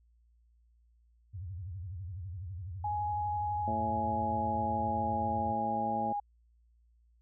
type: tone with vibrato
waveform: sine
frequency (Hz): 90.8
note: F#2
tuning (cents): -32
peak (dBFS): -38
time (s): 1.33-5.53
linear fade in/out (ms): 20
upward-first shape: sine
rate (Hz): 12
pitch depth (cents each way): 210
type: tone with pitch glide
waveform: sine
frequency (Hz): 835 to 820.7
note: G#5 to G#5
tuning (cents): +9 to -21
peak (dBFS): -31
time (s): 2.84-6.2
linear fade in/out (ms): 5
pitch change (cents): -30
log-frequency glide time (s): 4.45-5.78
type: harmonic tone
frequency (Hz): 110.9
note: A2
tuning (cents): +14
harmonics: 1 / 2 / 3 / 4 / 5 / 6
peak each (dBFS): -45 / -37 / -44 / -48 / -41 / -39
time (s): 3.67-6.13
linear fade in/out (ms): 10
effects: added 58 Hz sine -63 dBFS peak until 7.21 s